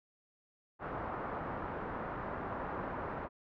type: low-pass noise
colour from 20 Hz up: white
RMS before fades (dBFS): -40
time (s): 0.79-3.29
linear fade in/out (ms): 50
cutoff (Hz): 1300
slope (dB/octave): 24
effects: none